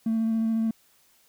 triangle tone with vibrato, 224.2 Hz, A3, 33 cents sharp, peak -19 dBFS, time 0.06-0.71 s, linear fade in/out 5 ms, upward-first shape square, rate 14 Hz, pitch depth 11 cents each way, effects tanh soft clip ceiling -18 dBFS + white hiss -62 dBFS RMS until 1.28 s

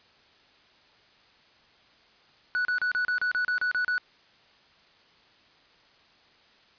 triangle tone bursts, 1477 Hz, F#6, 3 cents flat, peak -22 dBFS, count 11, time 2.55-3.98 s, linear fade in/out 0 ms, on 100 ms, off 33 ms, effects white hiss -59 dBFS RMS until 6.78 s + resampled to 11025 Hz

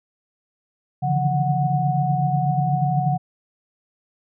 sine tone cluster, 140.5 / 148.7 / 160.9 / 173.6 / 737 Hz, C#3 / D3 / E3 / F3 / F#5, +24 / +22 / -42 / -10 / -7 cents, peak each -21 / -28 / -28 / -28 / -22 dBFS, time 1.02-3.18 s, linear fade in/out 20 ms, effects none

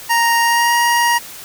25% pulse tone with pitch glide, 932.3 to 946.4 Hz, A#5 to A#5, 0 to +26 cents, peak -8 dBFS, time 0.09-1.19 s, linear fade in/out 20 ms, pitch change +26 cents, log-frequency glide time 0.42-0.75 s, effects white hiss -34 dBFS RMS until 1.44 s

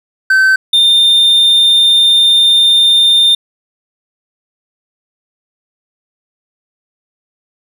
triangle tone pair in turn, 1540 / 3615 Hz, G6 / A7, -31 / +46 cents, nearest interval octave + minor third, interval 1477 cents, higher second, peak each -4 dBFS, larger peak neither, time 0.3-0.56 / 0.73-3.35 s, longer second, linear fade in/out 5 ms, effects none

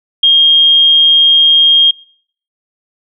sine tone, 3231 Hz, G#7, 48 cents flat, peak -4 dBFS, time 0.23-1.91 s, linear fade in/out 5 ms, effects noise-tail reverb RT60 0.6 s tail -26 dB re dry

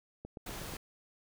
click train, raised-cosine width 2 ms, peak -30 dBFS, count 5, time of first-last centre 0.25-0.737 s, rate 8.21 Hz
pink noise, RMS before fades -43 dBFS, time 0.46-0.77 s, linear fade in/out 5 ms
effects none

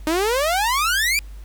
sawtooth exponential sweep, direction up, 302.2 to 2426 Hz, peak -14 dBFS, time 0.07-1.19 s, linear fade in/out 0 ms, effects added 50 Hz sine -34 dBFS peak until 1.44 s + pink hiss -53 dBFS RMS until 1.44 s

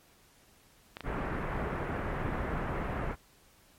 clicks, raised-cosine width 0.3 ms, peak -23 dBFS, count 2, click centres 0.969 / 1.007 s
pink low-pass noise, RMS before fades -34 dBFS, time 1.03-3.16 s, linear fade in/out 50 ms, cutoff 1900 Hz, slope 24 dB/octave
effects pink hiss -62 dBFS RMS until 3.78 s + MP3 64 kbps

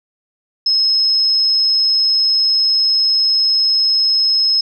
sine tone, 5170 Hz, E8, 34 cents flat, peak -11 dBFS, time 0.66-4.61 s, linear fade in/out 5 ms, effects none

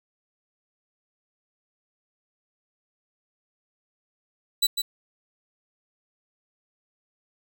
sawtooth tone with echo, 3951 Hz, B7, in tune, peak -15 dBFS, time 4.62-4.67 s, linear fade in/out 10 ms, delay 150 ms, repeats 1, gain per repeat -6 dB, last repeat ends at 4.82 s, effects none

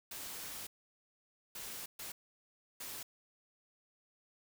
white noise bursts at uneven times, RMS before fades -45 dBFS, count 4, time 0.11-0.67 / 1.55-1.86 / 1.99-2.12 / 2.8-3.03 s, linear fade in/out 5 ms, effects none

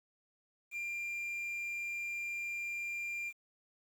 triangle tone with quantisation, 2387 Hz, D7, 28 cents sharp, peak -35 dBFS, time 0.71-3.33 s, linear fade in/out 50 ms, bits 10, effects none

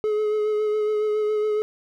triangle tone with vibrato, 425.3 Hz, G#4, 41 cents sharp, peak -18 dBFS, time 0.04-1.62 s, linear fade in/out 0 ms, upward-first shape sine, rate 7.2 Hz, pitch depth 20 cents each way, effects none

